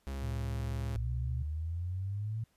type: tone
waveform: 45% pulse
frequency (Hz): 68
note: C#2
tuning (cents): -33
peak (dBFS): -36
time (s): 0.07-0.96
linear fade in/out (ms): 0
type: tone with pitch glide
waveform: sine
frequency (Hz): 110.3 to 122.39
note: A2 to B2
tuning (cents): +5 to -15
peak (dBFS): -35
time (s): 0.22-1.43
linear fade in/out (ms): 10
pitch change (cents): +180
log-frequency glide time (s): 0.99-1.08
type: exponential sweep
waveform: sine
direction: up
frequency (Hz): 60.5 to 114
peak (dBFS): -33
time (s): 0.96-2.44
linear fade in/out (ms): 5
effects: pink hiss -73 dBFS RMS until 2.56 s + resampled to 32000 Hz